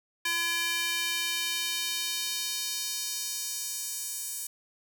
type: tone with high-pass filter sweep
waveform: square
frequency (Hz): 338.8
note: E4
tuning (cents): +48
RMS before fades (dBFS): -32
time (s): 0.25-4.47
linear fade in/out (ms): 5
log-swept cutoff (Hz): 1900 to 8200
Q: 1.3
effects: none